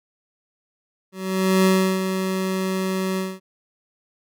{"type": "tone with ADSR envelope", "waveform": "25% pulse", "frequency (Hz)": 188.7, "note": "F#3", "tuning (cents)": 34, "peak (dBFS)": -10, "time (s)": [1.12, 3.4], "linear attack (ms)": 530, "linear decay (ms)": 340, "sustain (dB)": -8, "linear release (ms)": 220, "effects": []}